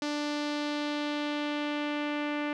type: tone with low-pass filter sweep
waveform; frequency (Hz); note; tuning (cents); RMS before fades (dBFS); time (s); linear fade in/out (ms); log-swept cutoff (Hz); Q
sawtooth; 294.8; D4; +7; -32; 0.02-2.53; 2; 5200 to 2400; 1.8
effects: none